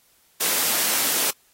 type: high-pass noise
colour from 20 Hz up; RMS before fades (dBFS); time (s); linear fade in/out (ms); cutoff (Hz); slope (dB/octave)
white; -22; 0.4-1.31; 10; 220; 12
effects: white hiss -60 dBFS RMS until 1.53 s + AAC 48 kbps